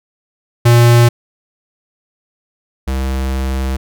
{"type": "tone pair in turn", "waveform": "square", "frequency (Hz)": [119, 65.98], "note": ["A#2", "C2"], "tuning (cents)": [36, 15], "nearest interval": "minor seventh", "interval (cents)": 1021, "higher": "first", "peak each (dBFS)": [-6, -16], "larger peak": "first", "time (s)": [[0.65, 1.09], [2.87, 3.77]], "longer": "second", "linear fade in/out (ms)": 10, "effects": []}